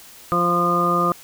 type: harmonic tone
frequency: 174.3 Hz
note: F3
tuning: 3 cents flat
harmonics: 1 / 2 / 3 / 4 / 6 / 7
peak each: -24 / -25 / -26 / -29 / -28 / -18 dBFS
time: 0.32-1.12 s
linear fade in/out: 0 ms
effects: white hiss -44 dBFS RMS until 1.23 s